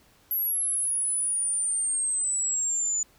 sine exponential sweep, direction down, 11730 to 6940 Hz, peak -24 dBFS, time 0.31-3.03 s, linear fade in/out 2 ms, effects pink hiss -60 dBFS RMS until 3.18 s

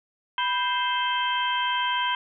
harmonic tone with a mistuned harmonic, 523.3 Hz, C5, in tune, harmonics 2 / 3 / 4 / 5 / 6, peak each -25 / -30 / -35 / -35 / -29 dBFS, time 0.38-2.15 s, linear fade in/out 2 ms, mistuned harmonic 2, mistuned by -99 cents, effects none

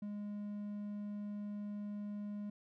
triangle tone, 206.4 Hz, G#3, 10 cents flat, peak -38 dBFS, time 0.02-2.5 s, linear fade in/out 5 ms, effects none

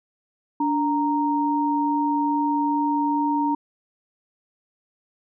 sine tone pair together, 290.8 / 930 Hz, D4 / A#5, -17 / -4 cents, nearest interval octave + minor sixth, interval 2013 cents, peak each -22 dBFS, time 0.6-3.55 s, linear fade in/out 5 ms, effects none

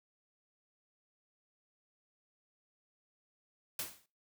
white noise with exponential decay, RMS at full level -35 dBFS, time 3.79-4.06 s, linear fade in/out 2 ms, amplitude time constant 57 ms, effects noise-tail reverb RT60 0.3 s tail -20 dB re dry

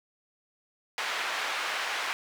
white band-pass noise, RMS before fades -32 dBFS, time 0.98-2.13 s, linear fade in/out 0 ms, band 780 to 2400 Hz, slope 12 dB/octave, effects none

